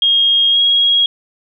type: tone with pitch glide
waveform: sine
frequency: 3252 to 3294 Hz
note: G#7 to G#7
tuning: -37 to -15 cents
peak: -9 dBFS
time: 0.02-1.06 s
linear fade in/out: 2 ms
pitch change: +22 cents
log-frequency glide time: 0.51-0.58 s
effects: none